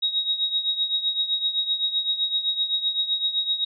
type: tone with tremolo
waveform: sine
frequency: 3788 Hz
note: A#7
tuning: 27 cents sharp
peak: -18 dBFS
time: 0.02-3.65 s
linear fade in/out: 10 ms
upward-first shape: triangle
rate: 7.8 Hz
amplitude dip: 80%
effects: none